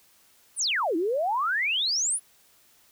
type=exponential two-way sweep; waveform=sine; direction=down then up; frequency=10630 to 311.1 to 10630 Hz; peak=-23 dBFS; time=0.56-2.2 s; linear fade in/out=50 ms; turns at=0.96 s; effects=white hiss -60 dBFS RMS until 2.91 s